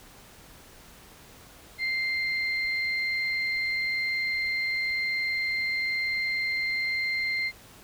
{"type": "tone pair together", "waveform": "sine", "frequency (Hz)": [2093, 4186], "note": ["C7", "C8"], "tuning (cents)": [0, 0], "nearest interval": "octave", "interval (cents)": 1200, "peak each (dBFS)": [-26, -35], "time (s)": [1.78, 7.52], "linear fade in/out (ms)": 50, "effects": ["pink hiss -51 dBFS RMS until 7.83 s"]}